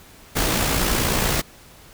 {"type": "noise with amplitude modulation", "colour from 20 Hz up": "pink", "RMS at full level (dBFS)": -19, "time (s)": [0.35, 1.42], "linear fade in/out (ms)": 20, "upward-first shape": "sine", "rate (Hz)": 58.7, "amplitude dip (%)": 40, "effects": ["pink hiss -47 dBFS RMS until 1.93 s"]}